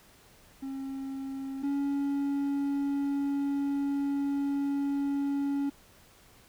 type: tone pair in turn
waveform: triangle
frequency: 270 / 280.7 Hz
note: C#4 / C#4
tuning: -45 / +22 cents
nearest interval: minor second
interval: 67 cents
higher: second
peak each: -32 / -25 dBFS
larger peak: second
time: 0.62-1.63 / 1.63-5.7 s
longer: second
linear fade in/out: 10 ms
effects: pink hiss -58 dBFS RMS until 6.48 s